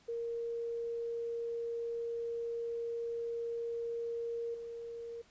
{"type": "tone with level steps", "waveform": "sine", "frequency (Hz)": 466.2, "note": "A#4", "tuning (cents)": 0, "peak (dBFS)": [-35, -41], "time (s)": [0.08, 5.22], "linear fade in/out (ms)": 10, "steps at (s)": 4.54, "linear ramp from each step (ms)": 5, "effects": ["pink hiss -65 dBFS RMS until 5.3 s", "resampled to 16000 Hz"]}